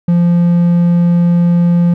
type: tone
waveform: triangle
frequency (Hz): 173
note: F3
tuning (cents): -16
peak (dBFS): -5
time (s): 0.08-1.94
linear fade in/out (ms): 5
effects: none